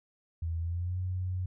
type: tone with pitch glide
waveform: sine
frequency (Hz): 82.7 to 91.76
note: E2 to F#2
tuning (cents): +6 to -14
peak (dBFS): -30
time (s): 0.42-1.46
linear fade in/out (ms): 5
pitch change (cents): +180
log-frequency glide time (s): 0.59-0.98
effects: none